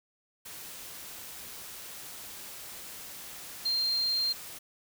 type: tone in noise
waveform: sine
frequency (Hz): 4186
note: C8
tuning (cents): 0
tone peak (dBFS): -26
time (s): 3.65-4.33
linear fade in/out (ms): 10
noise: white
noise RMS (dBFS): -44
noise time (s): 0.45-4.59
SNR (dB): +15
effects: none